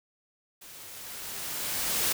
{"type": "noise with level ramp", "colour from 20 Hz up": "white", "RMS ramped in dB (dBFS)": [-48, -26], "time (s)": [0.61, 2.13], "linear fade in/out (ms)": 10, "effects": []}